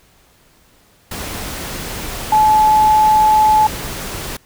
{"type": "tone in noise", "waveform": "sine", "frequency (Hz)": 860, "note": "A5", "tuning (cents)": -40, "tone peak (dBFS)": -8, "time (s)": [2.32, 3.67], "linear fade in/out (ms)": 5, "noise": "pink", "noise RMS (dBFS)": -26, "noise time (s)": [1.11, 4.37], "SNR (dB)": 15, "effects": ["pink hiss -52 dBFS RMS until 4.45 s"]}